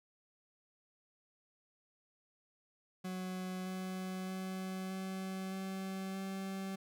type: tone with pitch steps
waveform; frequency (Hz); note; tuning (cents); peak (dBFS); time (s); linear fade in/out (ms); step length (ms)
40% pulse; 185 / 186.5 / 188.02 / 189.54 / 191.08 / 192.63; F#3 / F#3 / F#3 / F#3 / G3 / G3; 0 / +14 / +28 / +42 / -44 / -30; -38; 3.04-6.76; 10; 620
effects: none